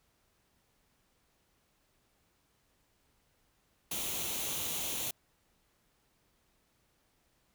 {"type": "noise with comb filter", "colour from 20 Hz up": "white", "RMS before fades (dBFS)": -36, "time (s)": [3.91, 5.11], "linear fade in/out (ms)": 5, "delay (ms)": 0.3, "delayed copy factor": 0.55, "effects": ["pink hiss -73 dBFS RMS until 7.54 s"]}